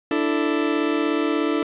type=chord; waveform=40% pulse; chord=D suspended second; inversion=none; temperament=just; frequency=293.7 / 330.4 / 440.5 Hz; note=D4 / E4 / A4; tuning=0 / +4 / +2 cents; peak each=-22 / -23 / -25 dBFS; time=0.11-1.63 s; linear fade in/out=2 ms; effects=resampled to 8000 Hz + 9-bit